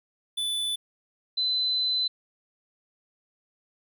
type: tone pair in turn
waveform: square / sine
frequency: 3487 / 4030 Hz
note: A7 / B7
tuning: -16 / +34 cents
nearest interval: minor third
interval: 250 cents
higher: second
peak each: -27 / -23 dBFS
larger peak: second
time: 0.37-0.76 / 1.37-2.08 s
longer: second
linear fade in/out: 10 ms
effects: none